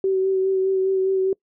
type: tone with vibrato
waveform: sine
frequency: 381.2 Hz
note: G4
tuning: 48 cents flat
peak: -17 dBFS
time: 0.04-1.33 s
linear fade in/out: 2 ms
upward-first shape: sine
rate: 4.9 Hz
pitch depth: 19 cents each way
effects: noise-tail reverb RT60 0.1 s tail -25 dB re dry